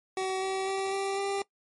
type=tone with pitch steps; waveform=25% pulse; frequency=378.4 / 382.8 / 387.2 / 391.7 / 396.3 Hz; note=F#4 / G4 / G4 / G4 / G4; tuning=+39 / -41 / -21 / -1 / +19 cents; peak=-25 dBFS; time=0.17-1.42 s; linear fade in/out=2 ms; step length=250 ms; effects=noise-tail reverb RT60 0.1 s tail -21 dB re dry + MP3 48 kbps